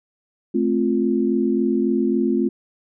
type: chord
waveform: sine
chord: F major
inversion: first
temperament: just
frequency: 218.3 / 261.9 / 349.2 Hz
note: A3 / C4 / F4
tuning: -13 / +2 / 0 cents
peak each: -21 dBFS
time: 0.54-2.49 s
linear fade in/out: 10 ms
effects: none

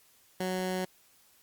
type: tone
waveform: 15% pulse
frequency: 185 Hz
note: F#3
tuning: in tune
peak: -24 dBFS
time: 0.4-0.85 s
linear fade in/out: 5 ms
effects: white hiss -63 dBFS RMS until 1.42 s + Opus 48 kbps

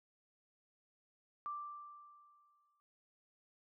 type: tone with exponential decay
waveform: sine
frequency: 1176 Hz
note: D6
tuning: 2 cents sharp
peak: -38 dBFS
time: 1.46-2.8 s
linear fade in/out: 0 ms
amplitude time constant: 290 ms
effects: none

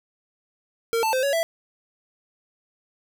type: tone with pitch steps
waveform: square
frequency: 459.2 / 884 / 518 / 560 / 662 Hz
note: A#4 / A5 / C5 / C#5 / E5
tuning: -26 / +8 / -17 / +18 / +7 cents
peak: -21 dBFS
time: 0.93-1.43 s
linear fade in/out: 0 ms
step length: 100 ms
effects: none

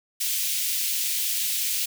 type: high-pass noise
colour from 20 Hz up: white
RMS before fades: -26 dBFS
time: 0.2-1.86 s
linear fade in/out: 10 ms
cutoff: 2400 Hz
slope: 24 dB/octave
effects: none

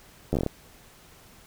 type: slowing click train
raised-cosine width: 2 ms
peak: -12 dBFS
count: 8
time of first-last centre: 0.33-0.464 s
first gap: 11 ms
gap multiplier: 1.18
effects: pink hiss -53 dBFS RMS until 1.46 s

